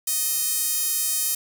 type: tone with high-pass filter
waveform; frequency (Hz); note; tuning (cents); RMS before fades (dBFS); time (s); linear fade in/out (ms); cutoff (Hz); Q
sawtooth; 623; D#5; +2; -24; 0.07-1.35; 5; 8600; 0.86
effects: none